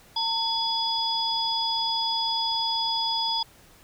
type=tone cluster; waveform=sine; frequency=906 / 3391 / 4935 Hz; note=A#5 / G#7 / D#8; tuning=-50 / +35 / -15 cents; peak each=-28 dBFS; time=0.16-3.43 s; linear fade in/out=5 ms; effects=pink hiss -54 dBFS RMS until 3.83 s